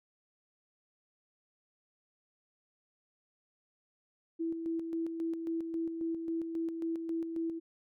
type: tone with tremolo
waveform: sine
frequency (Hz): 329.6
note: E4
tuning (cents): 0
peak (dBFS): -31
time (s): 4.39-7.6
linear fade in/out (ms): 20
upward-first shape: square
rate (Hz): 3.7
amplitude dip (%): 45
effects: none